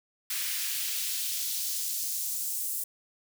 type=noise with high-pass filter sweep; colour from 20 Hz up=white; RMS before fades=-32 dBFS; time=0.3-2.84 s; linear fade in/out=5 ms; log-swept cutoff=1900 to 8900 Hz; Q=1; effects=none